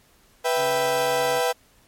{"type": "chord", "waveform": "35% pulse", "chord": "E minor", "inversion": "second", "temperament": "equal", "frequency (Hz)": [493.9, 659.3, 784], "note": ["B4", "E5", "G5"], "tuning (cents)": [0, 0, 0], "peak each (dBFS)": [-21, -25, -24], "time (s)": [0.44, 1.53], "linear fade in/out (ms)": 20}
{"type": "tone", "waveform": "15% pulse", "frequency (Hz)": 138.59, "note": "C#3", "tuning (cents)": 0, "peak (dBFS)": -30, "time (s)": [0.55, 1.42], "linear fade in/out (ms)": 50}
{"effects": ["pink hiss -58 dBFS RMS until 1.87 s", "MP3 64 kbps"]}